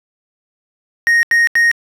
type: tone bursts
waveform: triangle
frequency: 1864.7 Hz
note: A#6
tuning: in tune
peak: -7 dBFS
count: 3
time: 1.07-1.714 s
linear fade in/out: 0 ms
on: 160 ms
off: 82 ms
effects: resampled to 32000 Hz